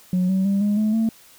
sine tone with pitch steps, 182.3 / 189.93 / 197.88 / 206.2 / 214.8 / 223.8 Hz, F#3 / F#3 / G3 / G#3 / A3 / A3, -25 / +46 / +17 / -12 / -41 / +30 cents, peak -15 dBFS, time 0.13-1.09 s, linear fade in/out 2 ms, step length 160 ms, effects tanh soft clip ceiling -15 dBFS + white hiss -50 dBFS RMS until 1.38 s

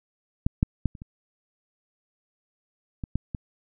clicks, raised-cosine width 5 ms, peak -9 / -7 / -10 / -30 / -26 / -19 / -12 / -18 dBFS, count 8, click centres 0.465 / 0.629 / 0.857 / 0.952 / 1.019 / 3.038 / 3.156 / 3.348 s, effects none

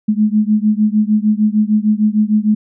sine beating tone pair, 210 / 216.6 Hz, G#3 / A3, +19 / -27 cents, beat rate 6.6 Hz, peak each -13 / -14 dBFS, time 0.08-2.55 s, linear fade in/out 10 ms, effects none

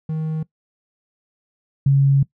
triangle / sine tone pair in turn, 157.5 / 138.15 Hz, D#3 / C#3, +21 / -6 cents, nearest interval major second, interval 227 cents, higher first, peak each -19 / -11 dBFS, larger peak second, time 0.09-0.43 / 1.86-2.23 s, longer second, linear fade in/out 5 ms, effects noise-tail reverb RT60 0.1 s tail -20 dB re dry

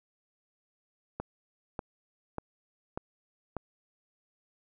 click train, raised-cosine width 1 ms, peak -20 dBFS, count 5, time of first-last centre 1.2-3.567 s, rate 1.69 Hz, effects none

